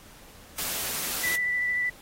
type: noise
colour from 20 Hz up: white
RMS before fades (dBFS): -31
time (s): 0.58-1.36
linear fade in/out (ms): 5
type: tone with vibrato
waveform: sine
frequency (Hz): 1975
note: B6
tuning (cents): 0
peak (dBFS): -24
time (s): 1.23-1.9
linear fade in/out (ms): 10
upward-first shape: sine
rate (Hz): 13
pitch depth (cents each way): 14
effects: pink hiss -51 dBFS RMS until 2.01 s + AAC 48 kbps